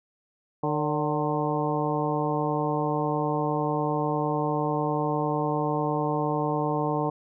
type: harmonic tone with a mistuned harmonic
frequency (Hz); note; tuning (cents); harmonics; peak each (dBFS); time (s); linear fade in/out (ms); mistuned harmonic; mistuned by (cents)
150.9; D3; +47; 1 / 2 / 3 / 4 / 5 / 6 / 7; -30 / -30 / -30 / -33 / -32 / -32 / -34; 0.63-7.1; 5; 4; -67
effects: none